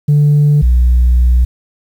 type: tone pair in turn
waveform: sine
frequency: 146.9 / 61.2 Hz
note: D3 / B1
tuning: +1 / -15 cents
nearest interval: octave + minor third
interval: 1516 cents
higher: first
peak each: -4 dBFS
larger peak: neither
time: 0.08-0.62 / 0.62-1.45 s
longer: second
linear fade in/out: 10 ms
effects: tanh soft clip ceiling -4 dBFS + 7-bit